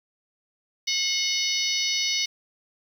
harmonic tone with a mistuned harmonic, 740 Hz, F#5, in tune, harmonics 3 / 4 / 5 / 6 / 7 / 8, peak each -30 / -30 / -30 / -30 / -30 / -30 dBFS, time 0.87-2.26 s, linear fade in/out 10 ms, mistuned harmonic 3, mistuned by -44 cents, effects 8-bit

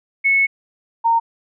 sine tone pair in turn, 2200 / 920.5 Hz, C#7 / A#5, -14 / -22 cents, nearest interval octave + minor third, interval 1508 cents, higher first, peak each -12 dBFS, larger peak neither, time 0.24-0.47 / 1.04-1.2 s, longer first, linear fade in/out 20 ms, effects none

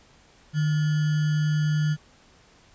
sine tone with sample-and-hold, 151.7 Hz, D#3, 44 cents flat, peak -20 dBFS, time 0.53-1.97 s, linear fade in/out 50 ms, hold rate 1575 Hz, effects pink hiss -56 dBFS RMS until 2.74 s + resampled to 16000 Hz

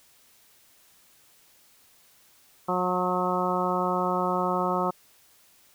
harmonic tone with a mistuned harmonic, 181.1 Hz, F#3, 37 cents flat, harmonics 1 / 2 / 3 / 4 / 5 / 6 / 7, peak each -31 / -31 / -31 / -31 / -31 / -31 / -31 dBFS, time 2.68-4.91 s, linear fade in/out 10 ms, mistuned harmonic 7, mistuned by +17 cents, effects white hiss -59 dBFS RMS until 5.74 s

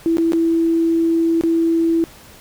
sine tone with dropouts, 330.6 Hz, E4, 5 cents sharp, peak -13 dBFS, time 0.06-2.04 s, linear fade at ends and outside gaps 0 ms, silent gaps 0.17-0.183 / 0.321-0.333 / 1.411-1.436 s, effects pink hiss -43 dBFS RMS until 2.4 s

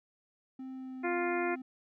triangle tone with pitch glide, 261.6 to 258.6 Hz, C4 to C4, 0 to -20 cents, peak -38 dBFS, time 0.59-1.62 s, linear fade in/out 5 ms, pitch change -20 cents, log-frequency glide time 0.73-0.99 s
harmonic tone, 350 Hz, F4, 4 cents sharp, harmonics 1 / 2 / 3 / 4 / 5 / 6 / 7, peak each -32 / -36 / -41 / -40 / -42 / -40 / -43 dBFS, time 1.03-1.56 s, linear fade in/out 20 ms
effects none

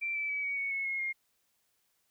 sine tone with pitch steps, 2349 / 2317 / 2285 / 2253 / 2222 / 2192 / 2162 / 2132 Hz, D7 / D7 / D7 / C#7 / C#7 / C#7 / C#7 / C7, 0 / -24 / -48 / +28 / +4 / -20 / -44 / +32 cents, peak -31 dBFS, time 0.01-1.13 s, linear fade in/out 20 ms, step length 140 ms, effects white hiss -75 dBFS RMS until 2.1 s

